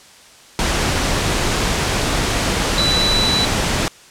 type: tone in noise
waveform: sine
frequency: 3962 Hz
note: B7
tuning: 5 cents sharp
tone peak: -16 dBFS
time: 2.78-3.45 s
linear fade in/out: 0 ms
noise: pink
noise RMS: -18 dBFS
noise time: 0.59-3.88 s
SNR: -1 dB
effects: white hiss -44 dBFS RMS until 4.1 s + low-pass 8000 Hz 12 dB/octave